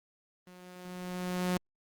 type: tone with level ramp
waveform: sawtooth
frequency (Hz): 180.8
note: F#3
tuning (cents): -40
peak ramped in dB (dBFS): -46 to -23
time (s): 0.47-1.57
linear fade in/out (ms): 0
effects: Opus 24 kbps